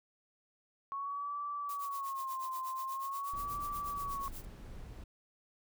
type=tone with vibrato; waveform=sine; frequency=1100 Hz; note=C#6; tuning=14 cents flat; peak=-36 dBFS; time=0.92-4.28 s; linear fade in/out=0 ms; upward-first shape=sine; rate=0.45 Hz; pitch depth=92 cents each way
type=noise with tremolo; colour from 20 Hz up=blue; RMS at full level=-47 dBFS; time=1.69-4.45 s; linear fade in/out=0 ms; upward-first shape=triangle; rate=8.3 Hz; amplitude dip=100%
type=noise; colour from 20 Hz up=brown; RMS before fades=-47 dBFS; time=3.33-5.04 s; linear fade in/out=5 ms
effects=none